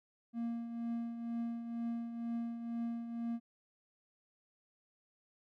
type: tone with tremolo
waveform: triangle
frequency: 233.1 Hz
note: A#3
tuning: in tune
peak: -32 dBFS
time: 0.33-3.4 s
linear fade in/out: 50 ms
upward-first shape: triangle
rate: 2.1 Hz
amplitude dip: 60%
effects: none